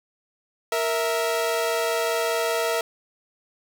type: tone pair together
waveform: sawtooth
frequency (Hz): 464.9 / 655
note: A#4 / E5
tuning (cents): -5 / -11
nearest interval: tritone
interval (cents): 594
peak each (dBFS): -21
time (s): 0.72-2.81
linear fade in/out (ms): 2
effects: none